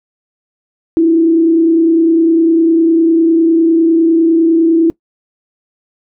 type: tone with frequency modulation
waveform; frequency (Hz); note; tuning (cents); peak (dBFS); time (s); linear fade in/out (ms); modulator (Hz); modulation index
sine; 329; E4; -3; -6; 0.97-4.9; 0; 29.9; 0.39
effects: noise-tail reverb RT60 0.1 s tail -22 dB re dry